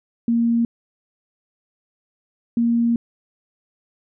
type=tone pair in turn; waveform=sine; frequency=233.1 / 234.1 Hz; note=A#3 / A#3; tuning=0 / +8 cents; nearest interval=unison; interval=8 cents; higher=second; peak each=-15 dBFS; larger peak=neither; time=0.28-0.65 / 2.57-2.96 s; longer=second; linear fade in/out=2 ms; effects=none